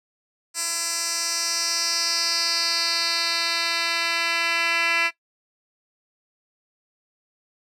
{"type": "tone with band-pass filter sweep", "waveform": "10% pulse", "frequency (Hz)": 335.9, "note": "E4", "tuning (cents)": 33, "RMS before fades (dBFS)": -24, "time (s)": [0.54, 5.11], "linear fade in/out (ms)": 50, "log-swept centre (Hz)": [7400, 2700], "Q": 3, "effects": ["noise-tail reverb RT60 0.1 s tail -18 dB re dry"]}